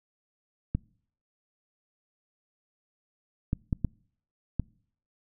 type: clicks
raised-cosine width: 5 ms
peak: -14 dBFS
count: 5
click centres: 0.75 / 3.531 / 3.728 / 3.847 / 4.597 s
effects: noise-tail reverb RT60 0.6 s tail -26 dB re dry